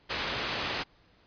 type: low-pass noise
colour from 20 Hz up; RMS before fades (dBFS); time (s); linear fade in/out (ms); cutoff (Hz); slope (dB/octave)
white; -33; 0.09-0.84; 20; 3600; 12
effects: pink hiss -63 dBFS RMS until 1.26 s + resampled to 11025 Hz